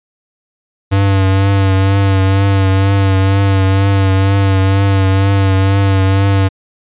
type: tone with vibrato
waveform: square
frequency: 97.2 Hz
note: G2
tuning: 14 cents flat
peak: -9 dBFS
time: 0.91-6.49 s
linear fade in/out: 20 ms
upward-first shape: triangle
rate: 2.1 Hz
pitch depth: 37 cents each way
effects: resampled to 8000 Hz